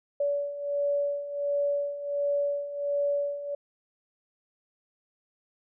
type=beating tone pair; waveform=sine; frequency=571 / 572.4 Hz; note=D5 / D5; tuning=-49 / -45 cents; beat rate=1.4 Hz; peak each=-32 / -27 dBFS; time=0.2-3.55 s; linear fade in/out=5 ms; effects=none